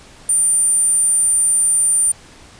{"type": "tone", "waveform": "sine", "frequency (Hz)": 9080, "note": "C#9", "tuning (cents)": 41, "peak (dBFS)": -11, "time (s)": [0.29, 2.12], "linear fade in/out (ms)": 5, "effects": ["pink hiss -43 dBFS RMS until 2.59 s", "resampled to 22050 Hz"]}